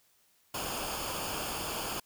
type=noise with comb filter; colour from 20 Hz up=pink; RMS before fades=-36 dBFS; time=0.54-2 s; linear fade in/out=5 ms; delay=0.51 ms; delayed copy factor=-0.65; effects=white hiss -68 dBFS RMS until 2.05 s